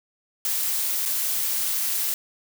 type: noise with dropouts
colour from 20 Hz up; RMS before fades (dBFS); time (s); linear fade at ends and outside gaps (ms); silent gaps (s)
blue; -25; 0.45-2.14; 1; 1.053-1.058
effects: none